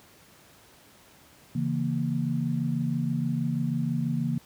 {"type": "chord", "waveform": "sine", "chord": "A# diminished", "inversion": "first", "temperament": "equal", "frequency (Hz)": [138.59, 164.81, 233.1], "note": ["C#3", "E3", "A#3"], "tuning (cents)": [0, 0, 0], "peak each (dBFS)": -29, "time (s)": [1.55, 4.38], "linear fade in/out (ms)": 5, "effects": ["pink hiss -55 dBFS RMS until 4.45 s", "high-pass 80 Hz 12 dB/octave"]}